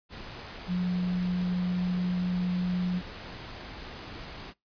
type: tone in noise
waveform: sine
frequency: 180 Hz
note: F#3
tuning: 47 cents flat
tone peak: -25 dBFS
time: 0.67-3.02 s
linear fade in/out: 50 ms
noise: pink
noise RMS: -42 dBFS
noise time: 0.09-4.54 s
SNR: +14 dB
effects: noise-tail reverb RT60 0.2 s tail -24 dB re dry + resampled to 11025 Hz